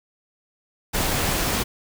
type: noise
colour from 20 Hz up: pink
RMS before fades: -23 dBFS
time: 0.93-1.64 s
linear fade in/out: 20 ms
effects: none